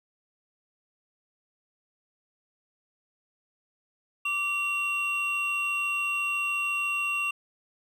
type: tone pair together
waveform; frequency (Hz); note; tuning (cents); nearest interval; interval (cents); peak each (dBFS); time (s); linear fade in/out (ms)
triangle; 1169 / 2747; D6 / F7; -8 / -29; octave + minor third; 1479; -32 / -25; 4.25-7.31; 5
effects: none